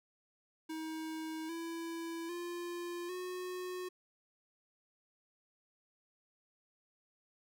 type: tone with pitch steps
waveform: square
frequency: 317.7 / 332.5 / 348.1 / 364.3 Hz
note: D#4 / E4 / F4 / F#4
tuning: +36 / +15 / -6 / -27 cents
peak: -40 dBFS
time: 0.69-3.89 s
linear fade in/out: 10 ms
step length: 800 ms
effects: none